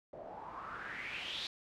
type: noise with low-pass filter sweep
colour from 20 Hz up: white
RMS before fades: -44 dBFS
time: 0.13-1.47 s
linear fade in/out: 2 ms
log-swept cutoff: 570 to 4000 Hz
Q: 5.1
effects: none